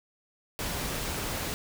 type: noise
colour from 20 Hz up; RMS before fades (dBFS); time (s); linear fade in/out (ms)
pink; -33; 0.59-1.54; 0
effects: none